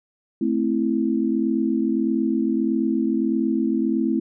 sine chord, A minor, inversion none, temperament equal, 220 / 261.6 / 329.6 Hz, A3 / C4 / E4, 0 / 0 / 0 cents, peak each -23 dBFS, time 0.41-4.2 s, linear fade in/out 5 ms, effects none

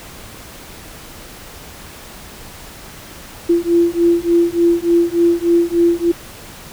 sine beating tone pair, 340 / 343.4 Hz, F4 / F4, -46 / -29 cents, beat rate 3.4 Hz, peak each -14 dBFS, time 3.49-6.12 s, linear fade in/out 10 ms, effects pink hiss -36 dBFS RMS until 6.72 s

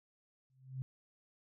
sine tone with exponential growth, 131.2 Hz, C3, 5 cents sharp, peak -34 dBFS, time 0.5-0.82 s, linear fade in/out 0 ms, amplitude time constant 69 ms, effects none

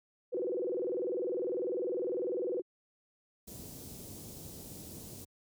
sine tone with vibrato, 424 Hz, G#4, 36 cents sharp, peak -31 dBFS, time 0.32-2.62 s, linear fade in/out 20 ms, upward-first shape square, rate 20 Hz, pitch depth 270 cents each way
pink band-stop noise, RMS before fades -45 dBFS, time 3.47-5.25 s, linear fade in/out 10 ms, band 420 to 6300 Hz, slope 12 dB/octave
effects high-pass 80 Hz 12 dB/octave

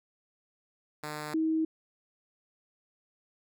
5% pulse / sine tone pair in turn, 150.9 / 318.7 Hz, D3 / D#4, +47 / +42 cents, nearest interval octave + minor second, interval 1295 cents, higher second, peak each -25 dBFS, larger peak neither, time 1.03-1.34 / 1.34-1.65 s, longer neither, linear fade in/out 5 ms, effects none

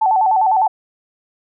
sine tone with vibrato, 813 Hz, G#5, 37 cents flat, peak -11 dBFS, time 0.01-0.68 s, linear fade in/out 10 ms, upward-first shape square, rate 9.9 Hz, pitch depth 130 cents each way, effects none

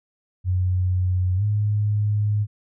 sine tone with pitch glide, 91.6 to 104.61 Hz, F#2 to G#2, -17 to +13 cents, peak -18 dBFS, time 0.44-2.47 s, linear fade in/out 50 ms, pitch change +230 cents, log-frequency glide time 1.36-1.43 s, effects none

